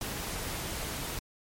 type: noise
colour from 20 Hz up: pink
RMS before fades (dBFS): -36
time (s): 0.01-1.19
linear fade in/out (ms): 2
effects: MP3 64 kbps